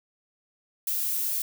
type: noise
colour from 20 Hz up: violet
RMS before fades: -28 dBFS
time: 0.87-1.42 s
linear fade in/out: 2 ms
effects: none